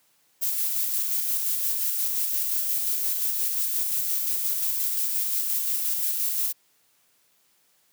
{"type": "noise with tremolo", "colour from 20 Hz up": "violet", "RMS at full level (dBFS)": -25, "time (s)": [0.41, 6.53], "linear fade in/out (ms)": 20, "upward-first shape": "square", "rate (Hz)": 5.7, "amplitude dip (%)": 25, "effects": ["white hiss -65 dBFS RMS until 7.92 s", "high-pass 100 Hz 12 dB/octave"]}